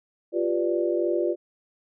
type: chord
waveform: sine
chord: G dominant seventh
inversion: third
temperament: equal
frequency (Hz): 349.2 / 392 / 493.9 / 587.3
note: F4 / G4 / B4 / D5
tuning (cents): 0 / 0 / 0 / 0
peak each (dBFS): -24 / -30 / -30 / -28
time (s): 0.32-1.36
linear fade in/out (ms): 50
effects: none